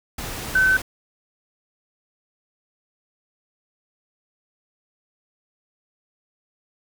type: tone in noise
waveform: sine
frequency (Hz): 1525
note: G6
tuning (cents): -48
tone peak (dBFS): -14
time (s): 0.55-0.77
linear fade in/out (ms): 5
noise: pink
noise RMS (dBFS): -31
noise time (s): 0.18-0.82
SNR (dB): +14
effects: none